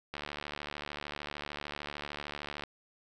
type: click train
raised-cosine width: 0.3 ms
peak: -22 dBFS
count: 184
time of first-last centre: 0.14-2.637 s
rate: 73.3 Hz
effects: none